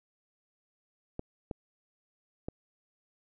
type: clicks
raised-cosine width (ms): 2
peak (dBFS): -22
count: 3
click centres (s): 1.194 / 1.512 / 2.485
effects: none